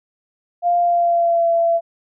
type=tone with pitch glide; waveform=sine; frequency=698.5 to 673.9 Hz; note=F5 to E5; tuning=0 to +38 cents; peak=-13 dBFS; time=0.62-1.81 s; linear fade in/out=50 ms; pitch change=-62 cents; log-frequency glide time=0.79-1.48 s; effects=none